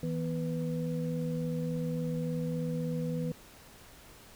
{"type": "tone cluster", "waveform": "sine", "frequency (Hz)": [162.7, 246.2, 495.4], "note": ["E3", "B3", "B4"], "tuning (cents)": [-22, -5, 5], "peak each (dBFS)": [-32, -37, -38], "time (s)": [0.03, 3.32], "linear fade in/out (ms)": 2, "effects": ["pink hiss -54 dBFS RMS until 4.35 s"]}